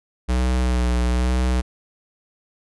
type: tone with vibrato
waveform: square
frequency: 61.74 Hz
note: B1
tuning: in tune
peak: -18 dBFS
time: 0.28-1.62 s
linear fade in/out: 20 ms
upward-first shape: sine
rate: 1.1 Hz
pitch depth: 31 cents each way
effects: resampled to 24000 Hz